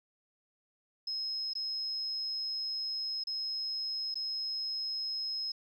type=tone with dropouts; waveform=sine; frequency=5140 Hz; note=E8; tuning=45 cents flat; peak=-33 dBFS; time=1.07-5.52 s; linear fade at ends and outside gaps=5 ms; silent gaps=1.535-1.552 / 3.238-3.27 / 4.143-4.155 s; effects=11-bit